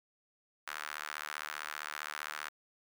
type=tone with high-pass filter; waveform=sawtooth; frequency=75.3 Hz; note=D2; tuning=44 cents sharp; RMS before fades=-42 dBFS; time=0.67-2.49 s; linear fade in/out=5 ms; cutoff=1400 Hz; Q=2.2; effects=none